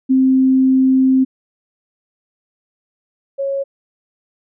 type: tone pair in turn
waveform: sine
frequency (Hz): 262.2 / 550.3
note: C4 / C#5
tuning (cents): +4 / -13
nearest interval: octave + minor second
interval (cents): 1283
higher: second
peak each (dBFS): -9 / -17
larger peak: first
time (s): 0.09-1.25 / 3.38-3.64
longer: first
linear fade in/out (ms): 20
effects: none